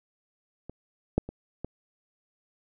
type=clicks; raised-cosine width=2 ms; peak=-26 / -9 / -24 / -20 dBFS; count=4; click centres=0.696 / 1.18 / 1.29 / 1.646 s; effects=none